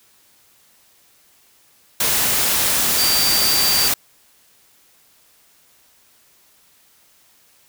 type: tone in noise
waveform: sine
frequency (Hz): 4660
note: D8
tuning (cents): -14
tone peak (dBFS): -18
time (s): 2.98-3.88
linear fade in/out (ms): 5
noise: white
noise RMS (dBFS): -18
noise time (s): 2-3.94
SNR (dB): -3
effects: white hiss -55 dBFS RMS until 7.68 s